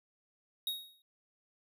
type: tone with exponential decay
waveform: square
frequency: 3762 Hz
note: A#7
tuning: 15 cents sharp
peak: -31 dBFS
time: 0.67-1.02 s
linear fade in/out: 2 ms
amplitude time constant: 75 ms
effects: none